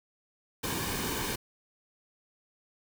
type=noise with comb filter; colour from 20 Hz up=pink; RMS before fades=-33 dBFS; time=0.63-1.36 s; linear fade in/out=10 ms; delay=1.5 ms; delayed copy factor=-0.55; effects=none